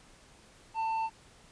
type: tone with tanh clipping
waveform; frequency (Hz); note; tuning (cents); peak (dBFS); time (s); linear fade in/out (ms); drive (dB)
triangle; 893; A5; +25; -30; 0.74-1.1; 50; 10
effects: pink hiss -58 dBFS RMS until 1.51 s + resampled to 22050 Hz